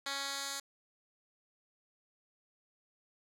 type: tone with band-pass filter sweep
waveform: 10% pulse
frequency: 277.2 Hz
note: C#4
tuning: in tune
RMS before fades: -39 dBFS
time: 0.06-0.6 s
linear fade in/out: 5 ms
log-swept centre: 3700 to 6800 Hz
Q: 0.94
effects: 10-bit